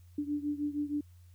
sine beating tone pair, 290.9 / 297.3 Hz, D4 / D4, -16 / +21 cents, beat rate 6.4 Hz, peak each -33 / -36 dBFS, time 0.18-1.01 s, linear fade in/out 5 ms, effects added 88 Hz sine -53 dBFS peak until 1.34 s + white hiss -71 dBFS RMS until 1.34 s

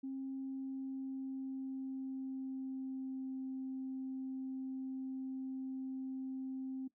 sine tone with pitch glide, 267.5 to 263.2 Hz, C4 to C4, +38 to +10 cents, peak -38 dBFS, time 0.03-6.88 s, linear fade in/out 10 ms, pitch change -28 cents, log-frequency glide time 0.32-3.37 s, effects noise-tail reverb RT60 0.1 s tail -17 dB re dry + tanh soft clip ceiling -34 dBFS

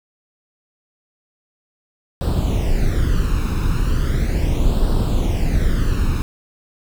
brown noise with flanger, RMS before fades -17 dBFS, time 2.21-6.22 s, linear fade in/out 0 ms, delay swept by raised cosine 0.23 to 0.78 ms, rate 0.37 Hz, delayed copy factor +0.7, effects none

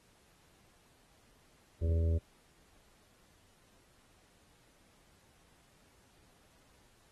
harmonic tone, 82.4 Hz, E2, in tune, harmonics 1 / 2 / 3 / 4 / 5 / 6 / 7, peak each -27 / -44 / -46 / -48 / -43 / -52 / -46 dBFS, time 1.81-2.19 s, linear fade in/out 20 ms, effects pink hiss -67 dBFS RMS until 7.11 s + AAC 32 kbps

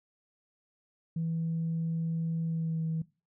sine tone with pitch glide, 164.1 to 161.19 Hz, E3 to E3, -8 to -38 cents, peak -28 dBFS, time 1.16-3.02 s, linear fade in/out 5 ms, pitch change -30 cents, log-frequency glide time 2.45-2.84 s, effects noise-tail reverb RT60 0.3 s tail -20 dB re dry + tanh soft clip ceiling -25 dBFS

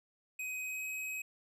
square tone with pitch glide, 2518 to 2537 Hz, D#7 to D#7, +20 to +33 cents, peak -38 dBFS, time 0.39-1.22 s, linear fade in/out 5 ms, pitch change +13 cents, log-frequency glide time 0.62-0.86 s, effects none

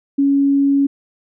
sine tone, 278.7 Hz, C#4, 9 cents sharp, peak -11 dBFS, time 0.18-0.87 s, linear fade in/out 10 ms, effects none

